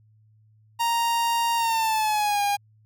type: tone with pitch glide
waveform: 45% pulse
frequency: 932.3 to 811.6 Hz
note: A#5 to G#5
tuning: 0 to -40 cents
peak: -21 dBFS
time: 0.79-2.57 s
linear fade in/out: 20 ms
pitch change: -240 cents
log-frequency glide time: 1.56-2.42 s
effects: added 108 Hz sine -55 dBFS peak until 2.85 s